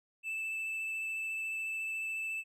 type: tone with vibrato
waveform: triangle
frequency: 2638 Hz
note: E7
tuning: 1 cent sharp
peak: -33 dBFS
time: 0.23-2.44 s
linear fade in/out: 50 ms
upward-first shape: triangle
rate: 14 Hz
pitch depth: 10 cents each way
effects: none